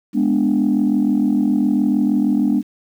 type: chord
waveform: sine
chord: G# diminished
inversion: none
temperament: equal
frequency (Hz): 207.7 / 246.9 / 293.7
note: G#3 / B3 / D4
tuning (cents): 0 / 0 / 0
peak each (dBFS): -17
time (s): 0.13-2.63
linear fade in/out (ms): 50
effects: tanh soft clip ceiling -8 dBFS + 8-bit